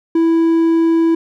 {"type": "tone", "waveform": "triangle", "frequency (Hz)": 329.6, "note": "E4", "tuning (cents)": 0, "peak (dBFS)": -8, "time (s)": [0.15, 1.15], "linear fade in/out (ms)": 5, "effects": []}